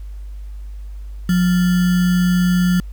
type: tone with sample-and-hold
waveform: sine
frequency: 180 Hz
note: F#3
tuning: 47 cents flat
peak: -12 dBFS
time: 1.29-2.8 s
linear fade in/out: 2 ms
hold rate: 1575 Hz
effects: added 50 Hz sine -28 dBFS peak until 2.92 s + pink hiss -56 dBFS RMS until 2.92 s